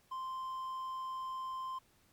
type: tone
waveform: triangle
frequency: 1043 Hz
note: C6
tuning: 6 cents flat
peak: -36 dBFS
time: 0.11-1.79 s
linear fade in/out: 10 ms
effects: pink hiss -69 dBFS RMS until 2.12 s + MP3 96 kbps